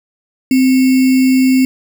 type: tone with sample-and-hold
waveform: sine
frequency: 260 Hz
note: C4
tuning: 11 cents flat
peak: -7 dBFS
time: 0.51-1.65 s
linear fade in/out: 2 ms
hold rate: 2450 Hz
effects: none